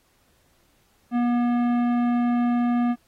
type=tone with tanh clipping; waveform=triangle; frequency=240.9 Hz; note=B3; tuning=43 cents flat; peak=-21 dBFS; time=1.11-2.96 s; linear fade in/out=50 ms; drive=18 dB; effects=pink hiss -64 dBFS RMS until 3.07 s + AAC 48 kbps